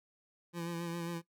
25% pulse tone with vibrato, 170 Hz, F3, 46 cents flat, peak -33 dBFS, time 0.53-1.22 s, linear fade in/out 50 ms, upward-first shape sine, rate 7.4 Hz, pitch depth 30 cents each way, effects noise-tail reverb RT60 0.1 s tail -17 dB re dry

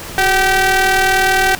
sawtooth ring-modulated tone, 390 Hz, G4, 9 cents flat, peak -4 dBFS, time 0.18-1.55 s, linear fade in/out 0 ms, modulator 1150 Hz, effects pink hiss -29 dBFS RMS until 1.59 s

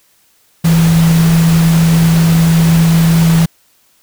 sine tone in noise, 164.81 Hz, E3, in tune, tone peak -6 dBFS, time 0.64-3.46 s, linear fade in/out 10 ms, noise pink, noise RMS -20 dBFS, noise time 0.64-3.46 s, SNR +11 dB, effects white hiss -53 dBFS RMS until 4.02 s

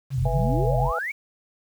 sine tone with vibrato, 129.5 Hz, C3, 17 cents flat, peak -22 dBFS, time 0.1-0.9 s, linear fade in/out 50 ms, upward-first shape square, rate 8.4 Hz, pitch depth 68 cents each way
sine exponential sweep, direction up, 75.8 to 2349 Hz, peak -26 dBFS, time 0.17-1.12 s, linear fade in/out 10 ms
sine tone, 46.25 Hz, F#1, in tune, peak -25 dBFS, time 0.21-0.92 s, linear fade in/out 10 ms
sine chord, E major, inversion second, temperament just, 494.4 / 659.3 / 824.1 Hz, B4 / E5 / G#5, +2 / 0 / -14 cents, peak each -30 dBFS, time 0.25-0.99 s, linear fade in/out 5 ms
effects 8-bit

